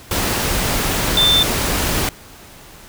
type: tone in noise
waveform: sine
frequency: 3557 Hz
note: A7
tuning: 18 cents sharp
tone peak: -11 dBFS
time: 1.17-1.43 s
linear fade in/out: 2 ms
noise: pink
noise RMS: -19 dBFS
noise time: 0.11-2.09 s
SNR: +5 dB
effects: pink hiss -41 dBFS RMS until 2.88 s